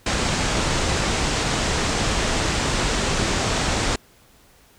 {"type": "low-pass noise", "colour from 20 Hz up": "pink", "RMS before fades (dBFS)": -22, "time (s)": [0.06, 3.96], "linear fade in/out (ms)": 5, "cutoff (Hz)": 8300, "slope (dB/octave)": 48, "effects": ["pink hiss -54 dBFS RMS until 4.78 s"]}